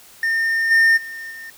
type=tone with level steps; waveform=triangle; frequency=1816 Hz; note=A#6; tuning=46 cents flat; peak=-15 / -9 / -28 / -31 dBFS; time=0.23-1.5 s; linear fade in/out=2 ms; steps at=0.7 / 0.96 / 1.3 s; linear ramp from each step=20 ms; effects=white hiss -46 dBFS RMS until 1.57 s